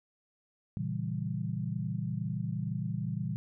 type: chord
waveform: sine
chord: A# diminished seventh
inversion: none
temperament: equal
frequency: 116.54 / 138.59 / 164.81 / 196 Hz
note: A#2 / C#3 / E3 / G3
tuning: 0 / 0 / 0 / 0 cents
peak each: -36 / -38 / -36 / -38 dBFS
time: 0.77-3.36 s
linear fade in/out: 0 ms
effects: none